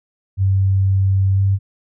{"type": "tone with pitch glide", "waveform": "sine", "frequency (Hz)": [96.5, 97.79], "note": ["G2", "G2"], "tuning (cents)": [-27, -4], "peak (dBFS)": -12, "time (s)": [0.37, 1.59], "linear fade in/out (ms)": 50, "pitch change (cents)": 23, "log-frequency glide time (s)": [1.34, 1.4], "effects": []}